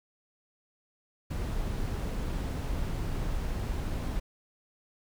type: noise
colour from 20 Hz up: brown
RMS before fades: -32 dBFS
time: 1.3-4.2 s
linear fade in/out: 10 ms
effects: none